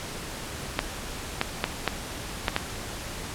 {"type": "clicks", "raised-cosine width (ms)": 0.3, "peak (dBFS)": -6, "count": 6, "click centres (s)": [0.791, 1.414, 1.641, 1.877, 2.482, 2.564], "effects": ["pink hiss -36 dBFS RMS until 3.34 s", "low-pass 11000 Hz 12 dB/octave"]}